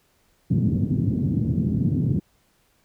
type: band-pass noise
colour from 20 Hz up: pink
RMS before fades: -22 dBFS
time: 0.5-2.2 s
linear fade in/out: 10 ms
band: 100 to 250 Hz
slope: 24 dB/octave
effects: pink hiss -64 dBFS RMS until 2.84 s